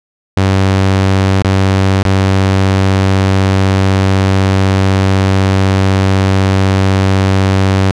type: tone with dropouts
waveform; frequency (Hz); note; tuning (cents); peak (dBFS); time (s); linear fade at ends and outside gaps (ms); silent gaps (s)
sawtooth; 96; G2; -36; -4; 0.37-7.91; 0; 1.423-1.447 / 2.029-2.052
effects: low-pass 6000 Hz 12 dB/octave